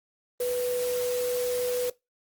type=tone in noise; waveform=sine; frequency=493.9 Hz; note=B4; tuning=in tune; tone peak=-25 dBFS; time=0.4-1.9 s; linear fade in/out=5 ms; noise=white; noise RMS=-37 dBFS; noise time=0.4-1.9 s; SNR=+9 dB; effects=noise-tail reverb RT60 0.2 s tail -21 dB re dry + Opus 24 kbps